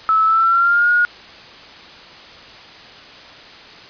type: tone with pitch glide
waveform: sine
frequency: 1304 to 1438.5 Hz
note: E6 to F#6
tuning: -19 to -49 cents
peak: -11 dBFS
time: 0.09-1.05 s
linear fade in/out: 0 ms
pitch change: +170 cents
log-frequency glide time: 0.25-0.91 s
effects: white hiss -39 dBFS RMS until 3.89 s + resampled to 11025 Hz